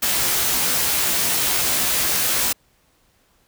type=noise with comb filter; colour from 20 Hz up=white; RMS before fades=-20 dBFS; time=0.02-2.53 s; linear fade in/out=10 ms; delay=16 ms; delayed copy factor=+0.75; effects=pink hiss -61 dBFS RMS until 3.47 s